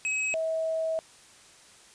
square / sine tone pair in turn, 2554 / 644.8 Hz, D#7 / E5, +45 / -38 cents, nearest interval 2 octaves, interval 2383 cents, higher first, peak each -27 / -26 dBFS, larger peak second, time 0.05-0.34 / 0.34-0.99 s, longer second, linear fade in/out 0 ms, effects white hiss -54 dBFS RMS until 1.94 s + resampled to 22050 Hz

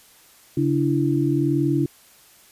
sine tone cluster, 139.4 / 293.9 / 335 Hz, C#3 / D4 / E4, +10 / +1 / +28 cents, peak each -22 dBFS, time 0.57-1.86 s, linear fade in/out 5 ms, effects white hiss -52 dBFS RMS until 2.51 s + resampled to 32000 Hz

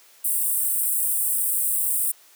pink high-pass noise, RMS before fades -23 dBFS, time 0.24-2.12 s, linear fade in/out 10 ms, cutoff 8200 Hz, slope 96 dB/octave, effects white hiss -53 dBFS RMS until 2.35 s + high-pass 400 Hz 12 dB/octave

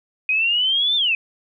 sine exponential two-way sweep, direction up then down, 2489 to 3618 to 2489 Hz, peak -16 dBFS, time 0.29-1.15 s, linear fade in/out 2 ms, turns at 0.96 s, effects none

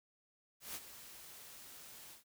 white noise with ADSR envelope, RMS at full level -43 dBFS, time 0.6-2.24 s, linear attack 150 ms, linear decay 43 ms, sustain -11 dB, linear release 130 ms, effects none

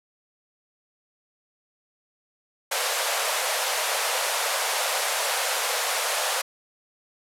pink band-pass noise, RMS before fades -26 dBFS, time 2.71-6.42 s, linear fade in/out 10 ms, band 500 to 13000 Hz, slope 48 dB/octave, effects none

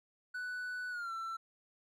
triangle tone with pitch glide, 1487 to 1340.2 Hz, F#6 to E6, +8 to +28 cents, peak -36 dBFS, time 0.34-1.37 s, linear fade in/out 10 ms, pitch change -180 cents, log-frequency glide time 0.9-1.12 s, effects none

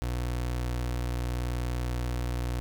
30% pulse tone, 60.8 Hz, B1, 26 cents flat, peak -26 dBFS, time 0.02-2.6 s, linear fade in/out 0 ms, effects none

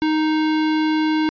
square tone, 311.1 Hz, D#4, in tune, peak -17 dBFS, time 0.02-1.29 s, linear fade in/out 0 ms, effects resampled to 11025 Hz

